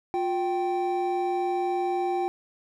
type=tone pair together; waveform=triangle; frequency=355.1 / 778.5 Hz; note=F4 / G5; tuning=+29 / -12 cents; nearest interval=octave + major second; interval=1359 cents; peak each=-25 dBFS; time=0.14-2.28 s; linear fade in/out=0 ms; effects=none